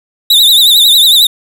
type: tone with vibrato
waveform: 45% pulse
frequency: 3729 Hz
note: A#7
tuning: in tune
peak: -3 dBFS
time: 0.3-1.27 s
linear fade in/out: 5 ms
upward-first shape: triangle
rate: 11 Hz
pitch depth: 130 cents each way
effects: none